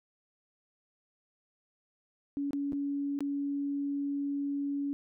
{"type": "tone with dropouts", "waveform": "sine", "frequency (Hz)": 282.6, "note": "C#4", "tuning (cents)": 34, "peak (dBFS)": -30, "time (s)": [2.37, 4.93], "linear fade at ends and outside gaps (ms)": 0, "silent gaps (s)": [[2.508, 2.532], [2.722, 2.731], [3.19, 3.206]], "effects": []}